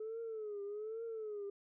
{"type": "tone with vibrato", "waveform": "sine", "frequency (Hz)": 430, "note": "A4", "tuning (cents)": -40, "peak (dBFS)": -39, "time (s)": [0, 1.5], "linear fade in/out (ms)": 5, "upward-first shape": "triangle", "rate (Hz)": 1.2, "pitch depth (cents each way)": 130, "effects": ["tanh soft clip ceiling -37 dBFS"]}